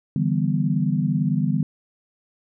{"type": "chord", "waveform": "sine", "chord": "E minor seventh", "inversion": "third", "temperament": "equal with one note detuned", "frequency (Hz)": [146.83, 164.81, 196, 245.8], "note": ["D3", "E3", "G3", "B3"], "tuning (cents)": [0, 0, 0, -8], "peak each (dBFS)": [-23, -24, -24, -26], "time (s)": [0.16, 1.63], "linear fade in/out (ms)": 2, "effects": []}